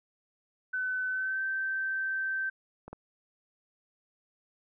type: tone with pitch glide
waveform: sine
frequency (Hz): 1512 to 1553.6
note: F#6 to G6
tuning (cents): +37 to -16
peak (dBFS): -29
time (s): 0.73-2.5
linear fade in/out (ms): 10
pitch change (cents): +47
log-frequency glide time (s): 1.09-1.42
type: clicks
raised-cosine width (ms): 1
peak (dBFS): -30 / -27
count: 2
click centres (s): 2.88 / 2.93
effects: none